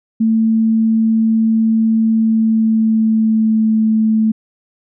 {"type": "tone with pitch glide", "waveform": "sine", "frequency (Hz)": [223, 219.4], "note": ["A3", "A3"], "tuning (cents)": [23, -5], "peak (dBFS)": -10, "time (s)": [0.2, 4.32], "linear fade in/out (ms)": 10, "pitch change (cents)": -28, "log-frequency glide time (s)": [2.12, 3.74], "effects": []}